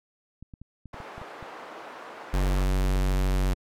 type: clicks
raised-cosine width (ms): 5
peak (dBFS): -30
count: 9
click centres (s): 0.426 / 0.538 / 0.616 / 0.857 / 0.943 / 1.003 / 1.18 / 1.216 / 1.427
type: band-pass noise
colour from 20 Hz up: white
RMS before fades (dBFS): -42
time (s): 0.93-2.64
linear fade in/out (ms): 5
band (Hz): 370 to 1100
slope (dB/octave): 12
type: tone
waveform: square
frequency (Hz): 47.01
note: F#1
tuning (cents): +28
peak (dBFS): -22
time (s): 2.33-3.54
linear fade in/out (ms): 10
effects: MP3 96 kbps